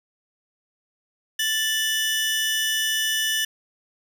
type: tone pair together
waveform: sawtooth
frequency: 1760 / 2958 Hz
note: A6 / F#7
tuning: 0 / -1 cents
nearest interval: major sixth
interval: 899 cents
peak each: -21 dBFS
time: 1.39-3.45 s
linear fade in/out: 5 ms
effects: none